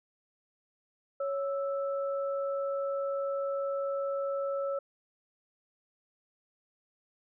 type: tone pair together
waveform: sine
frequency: 554.4 / 1318.6 Hz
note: C#5 / E6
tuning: 0 / 0 cents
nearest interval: octave + minor third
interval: 1500 cents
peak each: -30 / -39 dBFS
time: 1.2-4.79 s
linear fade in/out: 5 ms
effects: none